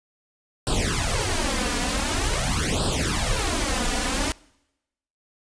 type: noise with flanger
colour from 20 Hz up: pink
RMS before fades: -24 dBFS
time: 0.67-4.32 s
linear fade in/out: 0 ms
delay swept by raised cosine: 0.23 to 4.13 ms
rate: 0.46 Hz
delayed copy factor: +0.95
effects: noise-tail reverb RT60 0.9 s tail -24 dB re dry + resampled to 22050 Hz